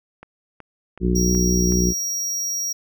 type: click train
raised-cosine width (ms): 0.5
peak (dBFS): -24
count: 5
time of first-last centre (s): 0.23-1.723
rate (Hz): 2.68
type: harmonic tone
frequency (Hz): 60.8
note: B1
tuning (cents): -26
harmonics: 1 / 2 / 3 / 4 / 5 / 6 / 7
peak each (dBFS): -21 / -30 / -20 / -31 / -28 / -24 / -34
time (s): 1-1.94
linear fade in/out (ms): 50
type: tone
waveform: square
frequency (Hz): 5670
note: F8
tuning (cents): +25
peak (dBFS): -23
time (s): 1.15-2.73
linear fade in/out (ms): 10
effects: none